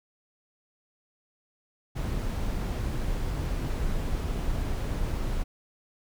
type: noise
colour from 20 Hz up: brown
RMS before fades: -29 dBFS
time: 1.95-5.44 s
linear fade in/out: 20 ms
effects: none